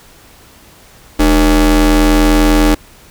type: ring-modulated tone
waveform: 40% pulse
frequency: 170.1 Hz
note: F3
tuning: 45 cents flat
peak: -3 dBFS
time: 1.19-2.75 s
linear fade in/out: 10 ms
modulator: 130 Hz
effects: pink hiss -42 dBFS RMS until 3.1 s